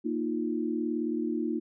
sine chord, Bb suspended fourth, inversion none, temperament just, 233.1 / 310.8 / 349.6 Hz, Bb3 / Eb4 / F4, 0 / -2 / +2 cents, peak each -32 / -31 / -33 dBFS, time 0.04-1.6 s, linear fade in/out 20 ms, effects none

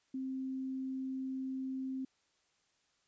sine tone, 263.2 Hz, C4, 10 cents sharp, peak -36 dBFS, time 0.14-2.05 s, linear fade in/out 5 ms, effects white hiss -75 dBFS RMS until 3.07 s + resampled to 16000 Hz

